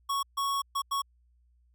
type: tone bursts at uneven times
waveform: square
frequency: 1108.7 Hz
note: C#6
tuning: in tune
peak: -28 dBFS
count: 4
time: 0.09-0.23 / 0.37-0.62 / 0.75-0.82 / 0.91-1.02 s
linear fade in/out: 10 ms
effects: added 60 Hz sine -62 dBFS peak until 1.74 s